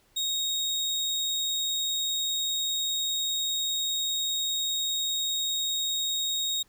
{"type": "tone", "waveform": "30% pulse", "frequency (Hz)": 3755, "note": "A#7", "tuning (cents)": 12, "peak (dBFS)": -24, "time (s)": [0.16, 6.63], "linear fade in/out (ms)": 10, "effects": ["pink hiss -64 dBFS RMS until 6.68 s"]}